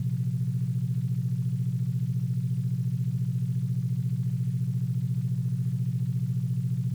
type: chord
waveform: sine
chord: Bb suspended second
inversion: none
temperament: equal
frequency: 116.54 / 130.81 / 174.61 Hz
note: Bb2 / C3 / F3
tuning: 0 / 0 / 0 cents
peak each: -29 / -27 / -32 dBFS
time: 0-6.94 s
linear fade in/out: 5 ms
effects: tanh soft clip ceiling -16 dBFS + 9-bit